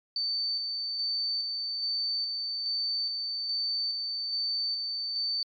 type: tone with tremolo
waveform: sine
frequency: 4555 Hz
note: C#8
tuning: 46 cents sharp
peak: -27 dBFS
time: 0.16-5.43 s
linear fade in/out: 2 ms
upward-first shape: square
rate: 1.2 Hz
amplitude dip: 30%
effects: MP3 48 kbps